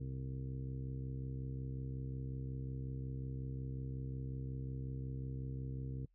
harmonic tone, 65.5 Hz, C2, 2 cents sharp, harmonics 1 / 2 / 3 / 4 / 5 / 6 / 7, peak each -46 / -41 / -56 / -51 / -56 / -62 / -56 dBFS, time 0-6.06 s, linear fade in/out 10 ms, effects noise-tail reverb RT60 0.1 s tail -25 dB re dry + added 42 Hz sine -70 dBFS peak until 6.14 s

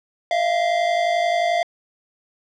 square tone pair together, 640 / 691.3 Hz, D#5 / F5, +49 / -18 cents, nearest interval minor second, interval 133 cents, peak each -25 / -19 dBFS, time 0.31-1.63 s, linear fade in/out 2 ms, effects low-pass 4000 Hz 12 dB/octave

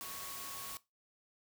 sine tone in noise, 1108.7 Hz, C#6, in tune, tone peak -50 dBFS, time 0.01-0.77 s, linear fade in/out 0 ms, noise white, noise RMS -45 dBFS, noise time 0.01-0.77 s, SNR -8 dB, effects noise-tail reverb RT60 0.2 s tail -18 dB re dry

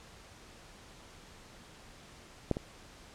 clicks, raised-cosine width 2 ms, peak -14 / -22 dBFS, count 2, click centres 2.513 / 2.569 s, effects pink hiss -54 dBFS RMS until 3.14 s + low-pass 8000 Hz 12 dB/octave

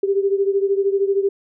sine beating tone pair, 391.9 / 404.9 Hz, G4 / G#4, 0 / -44 cents, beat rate 13 Hz, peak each -17 / -21 dBFS, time 0.03-1.29 s, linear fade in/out 5 ms, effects none

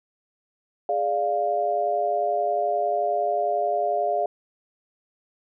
sine chord, D diminished, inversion second, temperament equal, 415.3 / 587.3 / 698.5 Hz, Ab4 / D5 / F5, 0 / 0 / 0 cents, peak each -29 / -26 / -23 dBFS, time 0.89-4.26 s, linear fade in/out 2 ms, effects none

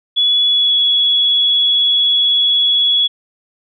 sine tone with pitch glide, 3400 to 3371 Hz, G#7 to G#7, +40 to +25 cents, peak -10 dBFS, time 0.16-3.08 s, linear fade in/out 20 ms, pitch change -15 cents, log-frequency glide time 0.47-0.78 s, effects none

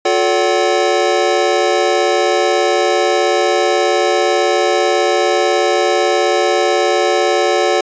square tone cluster, 356.7 / 435 / 572 / 757 Hz, F4 / A4 / D5 / F#5, +37 / -20 / -46 / +39 cents, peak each -18 dBFS, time 0.05-7.81 s, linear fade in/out 5 ms, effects resampled to 16000 Hz

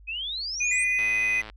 sine exponential sweep, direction up, 2489 to 8900 Hz, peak -29 dBFS, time 0.07-0.85 s, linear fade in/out 20 ms
sine tone with pitch glide, 2457 to 2494 Hz, D#7 to D#7, -22 to +3 cents, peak -23 dBFS, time 0.6-1.41 s, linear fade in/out 10 ms, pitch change +25 cents, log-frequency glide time 0.89-1.01 s
triangle tone, 2021 Hz, B6, 39 cents sharp, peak -25 dBFS, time 0.71-1.42 s, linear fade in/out 5 ms
click train, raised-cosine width 0.3 ms, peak -24 dBFS, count 56, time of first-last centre 0.99-1.499 s, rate 108 Hz
effects added 50 Hz sine -47 dBFS peak until 1.56 s

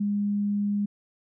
sine tone, 204.3 Hz, G#3, 28 cents flat, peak -23 dBFS, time 0-0.86 s, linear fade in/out 10 ms, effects none

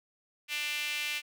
sawtooth tone with high-pass filter, 296.3 Hz, D4, 15 cents sharp, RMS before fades -34 dBFS, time 0.48-1.22 s, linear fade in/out 50 ms, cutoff 2500 Hz, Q 3.8, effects none

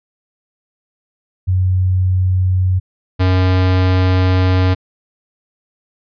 sine / square tone pair in turn, 92.5 / 92.5 Hz, F#2 / F#2, 0 / 0 cents, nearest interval unison, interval 0 cents, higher neither, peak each -11 dBFS, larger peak neither, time 1.47-2.8 / 3.19-4.75 s, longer second, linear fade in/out 20 ms, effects resampled to 11025 Hz

